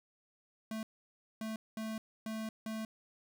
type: tone bursts at uneven times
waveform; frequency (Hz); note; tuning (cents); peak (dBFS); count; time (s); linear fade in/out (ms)
square; 220; A3; 0; -38; 5; 0.71-0.83 / 1.41-1.56 / 1.77-1.98 / 2.26-2.49 / 2.66-2.85; 2
effects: none